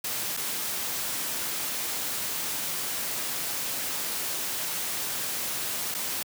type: noise with dropouts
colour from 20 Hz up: white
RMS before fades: -31 dBFS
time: 0.04-6.23 s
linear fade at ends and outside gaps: 5 ms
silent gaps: 0.368-0.372 / 5.943-5.947 s
effects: high-pass 100 Hz 12 dB/octave